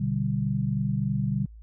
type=chord; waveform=sine; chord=G major; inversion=first; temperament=equal; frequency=123.47 / 146.83 / 196 Hz; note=B2 / D3 / G3; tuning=0 / 0 / 0 cents; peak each=-28 dBFS; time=0-1.46 s; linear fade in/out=10 ms; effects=added 55 Hz sine -43 dBFS peak until 1.62 s